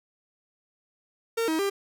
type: tone with pitch steps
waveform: 45% pulse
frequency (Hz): 457.7 / 318.3 / 397.1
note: A#4 / D#4 / G4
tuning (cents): -32 / +39 / +22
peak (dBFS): -24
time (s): 1.37-1.7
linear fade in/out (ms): 10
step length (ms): 110
effects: none